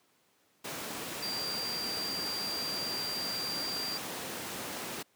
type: tone in noise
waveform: sine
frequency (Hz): 4732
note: D8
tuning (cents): +12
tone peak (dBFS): -34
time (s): 1.22-3.98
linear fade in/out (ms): 10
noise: pink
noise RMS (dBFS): -38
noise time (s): 0.64-5.03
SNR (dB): +1
effects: pink hiss -69 dBFS RMS until 5.15 s + high-pass 200 Hz 12 dB/octave